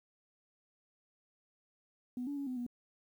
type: tone with pitch steps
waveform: sine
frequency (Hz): 248 / 285.9 / 280.1 / 253.8 / 242.7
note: B3 / D4 / C#4 / B3 / B3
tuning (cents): +7 / -46 / +18 / +47 / -30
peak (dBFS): -35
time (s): 2.17-2.665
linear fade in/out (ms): 2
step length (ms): 99
effects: tanh soft clip ceiling -31 dBFS + 11-bit